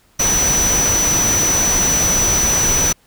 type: tone in noise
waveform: sine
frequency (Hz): 5950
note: F#8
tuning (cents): +9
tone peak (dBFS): -14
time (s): 0.19-2.93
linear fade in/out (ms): 10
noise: pink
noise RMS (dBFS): -20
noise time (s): 0.19-2.93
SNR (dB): +3
effects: pink hiss -55 dBFS RMS until 3.06 s